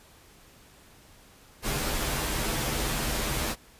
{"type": "noise with comb filter", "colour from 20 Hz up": "pink", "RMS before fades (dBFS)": -29, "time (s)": [1.62, 3.56], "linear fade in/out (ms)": 50, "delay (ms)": 11, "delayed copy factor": -0.75, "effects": ["pink hiss -55 dBFS RMS until 3.79 s", "resampled to 32000 Hz"]}